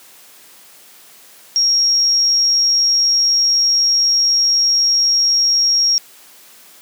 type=tone; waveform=sine; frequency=5588 Hz; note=F8; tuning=in tune; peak=-11 dBFS; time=1.56-5.98 s; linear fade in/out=0 ms; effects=white hiss -44 dBFS RMS until 6.81 s + high-pass 200 Hz 12 dB/octave